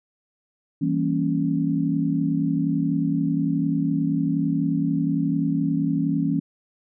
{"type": "chord", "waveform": "sine", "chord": "E diminished seventh", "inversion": "none", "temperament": "equal", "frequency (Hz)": [164.81, 196, 233.1, 277.2], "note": ["E3", "G3", "Bb3", "Db4"], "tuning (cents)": [0, 0, 0, 0], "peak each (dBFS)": [-24, -29, -28, -23], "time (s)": [0.81, 6.4], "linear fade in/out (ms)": 10, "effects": []}